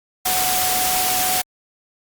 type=tone in noise; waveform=sine; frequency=740 Hz; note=F#5; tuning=in tune; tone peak=-23 dBFS; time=0.25-1.42 s; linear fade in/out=10 ms; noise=white; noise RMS=-20 dBFS; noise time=0.25-1.42 s; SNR=-6 dB; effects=Opus 48 kbps

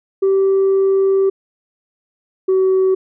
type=tone pair in turn; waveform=sine; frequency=387.7 / 378 Hz; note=G4 / F#4; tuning=-19 / +37 cents; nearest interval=unison; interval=44 cents; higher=first; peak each=-9 dBFS; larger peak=neither; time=0.22-1.3 / 2.48-2.95 s; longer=first; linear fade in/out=10 ms; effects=tanh soft clip ceiling -9 dBFS

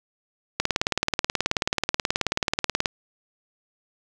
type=click train; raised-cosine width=0.2 ms; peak=-4 dBFS; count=43; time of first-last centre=0.6-2.858 s; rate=18.6 Hz; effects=none

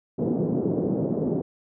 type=band-pass noise; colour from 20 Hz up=pink; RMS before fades=-25 dBFS; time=0.18-1.42 s; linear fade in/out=10 ms; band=150 to 490 Hz; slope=24 dB/octave; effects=none

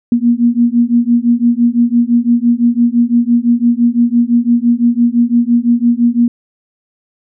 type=beating tone pair; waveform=sine; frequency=234.8 / 240.7 Hz; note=A#3 / B3; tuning=+13 / -44 cents; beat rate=5.9 Hz; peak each=-11 dBFS; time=0.12-6.28 s; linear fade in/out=2 ms; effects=none

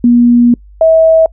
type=tone pair in turn; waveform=sine; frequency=240 / 646.3 Hz; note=B3 / E5; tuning=-49 / -34 cents; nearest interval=octave + perfect fourth; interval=1715 cents; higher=second; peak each=-3 dBFS; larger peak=neither; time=0.04-0.54 / 0.81-1.26 s; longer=first; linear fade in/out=2 ms; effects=noise-tail reverb RT60 0.1 s tail -26 dB re dry + added 50 Hz sine -34 dBFS peak until 1.32 s

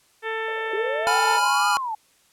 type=harmonic tone; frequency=444.6 Hz; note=A4; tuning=18 cents sharp; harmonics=1 / 2 / 3 / 4 / 5 / 6 / 7 / 8; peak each=-29 / -33 / -35 / -30 / -37 / -41 / -44 / -45 dBFS; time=0.22-1.4 s; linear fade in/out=50 ms
type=band-pass noise; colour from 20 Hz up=white; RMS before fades=-43 dBFS; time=0.48-1.48 s; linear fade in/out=2 ms; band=420 to 650 Hz; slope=96 dB/octave
type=linear two-way sweep; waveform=sine; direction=up then down; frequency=381 to 1238 to 838 Hz; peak=-25 dBFS; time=0.73-1.95 s; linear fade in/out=5 ms; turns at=1.69 s
type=chord; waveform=square; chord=F diminished; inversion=first; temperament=equal; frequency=830.6 / 987.8 / 1396.9 Hz; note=Ab5 / Cb6 / F6; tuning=0 / 0 / 0 cents; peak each=-24 dBFS; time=1.07-1.77 s; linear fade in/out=0 ms
effects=white hiss -60 dBFS RMS until 2.32 s + low-pass 11000 Hz 12 dB/octave

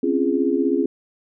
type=chord; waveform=sine; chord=Db major seventh; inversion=third; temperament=equal with one note detuned; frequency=261.6 / 277.2 / 341.3 / 415.3 Hz; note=C4 / Db4 / F4 / Ab4; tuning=0 / 0 / -40 / 0 cents; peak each=-23 / -22 / -22 / -23 dBFS; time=0.03-0.86 s; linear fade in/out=5 ms; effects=none

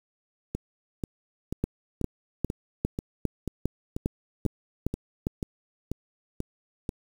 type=two click trains; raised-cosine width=3 ms; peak=-12 / -17 dBFS; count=10 / 14; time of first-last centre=1.64-5.269 / 0.55-6.891 s; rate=2.48 / 2.05 Hz; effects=7-bit

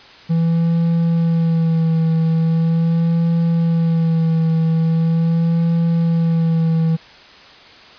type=tone with vibrato; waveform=triangle; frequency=164.81 Hz; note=E3; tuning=in tune; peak=-11 dBFS; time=0.29-6.97 s; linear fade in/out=20 ms; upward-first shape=sine; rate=0.41 Hz; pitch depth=26 cents each way; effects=white hiss -42 dBFS RMS until 7.98 s + resampled to 11025 Hz

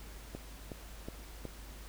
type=click train; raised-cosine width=2 ms; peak=-27 dBFS; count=4; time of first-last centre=0.35-1.453 s; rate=2.72 Hz; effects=added 51 Hz sine -48 dBFS peak until 1.88 s + pink hiss -53 dBFS RMS until 1.88 s

